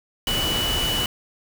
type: tone in noise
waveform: sine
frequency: 2960 Hz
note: F#7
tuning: in tune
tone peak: -23 dBFS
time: 0.27-1.06 s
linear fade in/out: 2 ms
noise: pink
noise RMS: -26 dBFS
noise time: 0.27-1.06 s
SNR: 0 dB
effects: none